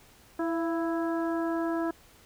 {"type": "harmonic tone with a mistuned harmonic", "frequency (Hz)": 330, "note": "E4", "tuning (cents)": 2, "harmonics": [1, 2, 3, 4, 5], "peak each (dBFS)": [-28, -34, -38, -40, -42], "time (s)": [0.39, 1.91], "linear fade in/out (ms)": 5, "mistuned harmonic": 2, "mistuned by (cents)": 37, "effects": ["pink hiss -57 dBFS RMS until 2.25 s"]}